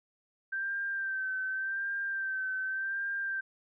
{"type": "tone with vibrato", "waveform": "sine", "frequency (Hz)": 1563, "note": "G6", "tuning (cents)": -6, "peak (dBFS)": -31, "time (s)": [0.52, 3.41], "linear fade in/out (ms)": 10, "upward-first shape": "sine", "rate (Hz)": 0.87, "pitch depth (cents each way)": 37, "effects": []}